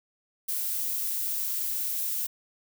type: noise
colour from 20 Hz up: violet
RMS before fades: -30 dBFS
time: 0.48-2.27 s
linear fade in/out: 10 ms
effects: none